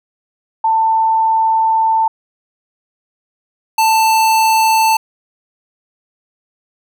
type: tone pair in turn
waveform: sine / square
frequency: 891 / 886 Hz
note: A5 / A5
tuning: +22 / +12 cents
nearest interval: unison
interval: 10 cents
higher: first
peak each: -10 dBFS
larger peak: neither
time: 0.64-2.08 / 3.78-4.97 s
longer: first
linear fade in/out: 5 ms
effects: none